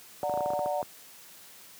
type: chord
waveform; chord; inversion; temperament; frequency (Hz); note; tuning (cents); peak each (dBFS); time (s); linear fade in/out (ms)
sine; D augmented; none; just; 587.3 / 734.2 / 917.7; D5 / F#5 / A#5; 0 / -14 / -27; -30 / -31 / -36; 0.23-0.82; 2
type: clicks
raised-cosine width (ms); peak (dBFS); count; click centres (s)
1; -22; 11; 0.232 / 0.296 / 0.339 / 0.375 / 0.407 / 0.46 / 0.504 / 0.535 / 0.592 / 0.66 / 0.828
effects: white hiss -51 dBFS RMS until 1.79 s + high-pass 100 Hz 12 dB/octave